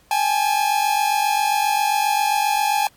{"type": "tone pair together", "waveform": "45% pulse", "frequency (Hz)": [808.5, 856], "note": ["G#5", "A5"], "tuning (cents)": [-47, -48], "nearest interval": "minor second", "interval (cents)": 99, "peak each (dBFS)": -20, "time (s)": [0.11, 2.87], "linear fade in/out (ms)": 2, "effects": ["pink hiss -56 dBFS RMS until 2.96 s", "AAC 64 kbps"]}